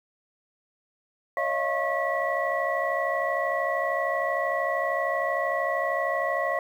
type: tone cluster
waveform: sine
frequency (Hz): 554 / 627 / 687 / 1091 / 1944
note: C#5 / D#5 / F5 / C#6 / B6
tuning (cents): -1 / +13 / -29 / -28 / -28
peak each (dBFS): -30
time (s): 1.37-6.59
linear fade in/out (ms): 2
effects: tanh soft clip ceiling -12 dBFS + 9-bit